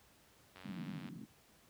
click train, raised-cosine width 0.3 ms, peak -37 dBFS, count 50, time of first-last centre 0.56-1.087 s, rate 92.9 Hz
pink band-pass noise, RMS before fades -46 dBFS, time 0.64-1.26 s, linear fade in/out 20 ms, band 140 to 280 Hz, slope 48 dB/octave
effects pink hiss -66 dBFS RMS until 1.69 s + high-pass 60 Hz 12 dB/octave

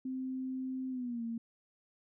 sine tone with pitch glide, 260 to 230.3 Hz, C4 to A#3, -11 to -21 cents, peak -35 dBFS, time 0.05-1.38 s, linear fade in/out 5 ms, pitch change -210 cents, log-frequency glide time 0.9-1.23 s, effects none

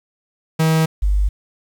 45% pulse / sine tone pair in turn, 159.8 / 49.89 Hz, D#3 / G1, +47 / +31 cents, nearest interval octave + minor sixth, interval 2016 cents, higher first, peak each -13 / -13 dBFS, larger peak neither, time 0.59-0.86 / 1.02-1.29 s, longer neither, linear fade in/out 10 ms, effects 8-bit

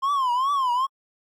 triangle tone with vibrato, 1052 Hz, C6, 9 cents sharp, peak -18 dBFS, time 0.02-0.87 s, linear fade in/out 20 ms, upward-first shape triangle, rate 2.5 Hz, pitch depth 180 cents each way, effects AAC 64 kbps

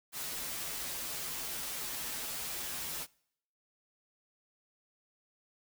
white noise with comb filter, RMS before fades -39 dBFS, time 0.12-3.07 s, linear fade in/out 50 ms, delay 9.9 ms, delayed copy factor -1, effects noise-tail reverb RT60 0.7 s tail -25 dB re dry

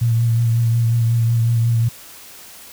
sine tone with vibrato, 116.1 Hz, A#2, 7 cents flat, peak -13 dBFS, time 0.01-1.89 s, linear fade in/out 10 ms, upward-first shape triangle, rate 5.5 Hz, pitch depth 35 cents each way, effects white hiss -40 dBFS RMS until 2.72 s

